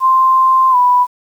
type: tone with pitch glide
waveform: sine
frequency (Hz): 1046.5 to 987.8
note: C6 to B5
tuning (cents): 0 to 0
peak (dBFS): -7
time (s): 0-1.07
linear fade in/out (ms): 50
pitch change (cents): -100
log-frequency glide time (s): 0.71-0.76
effects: 7-bit